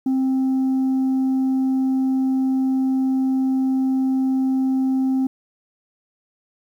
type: tone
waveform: sine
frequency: 263.2 Hz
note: C4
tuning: 10 cents sharp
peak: -14 dBFS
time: 0.06-5.27 s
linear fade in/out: 5 ms
effects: tanh soft clip ceiling -16 dBFS + 9-bit